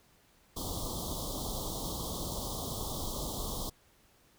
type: band-stop noise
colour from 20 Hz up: pink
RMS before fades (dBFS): -37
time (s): 0.56-3.7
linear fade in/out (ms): 10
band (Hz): 1200 to 3200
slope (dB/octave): 96
effects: pink hiss -65 dBFS RMS until 4.38 s